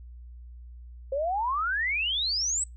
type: exponential sweep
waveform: sine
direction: up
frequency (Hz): 523.3 to 8120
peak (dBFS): -25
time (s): 1.12-2.64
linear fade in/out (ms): 5
effects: noise-tail reverb RT60 0.2 s tail -25 dB re dry + added 60 Hz sine -42 dBFS peak until 2.76 s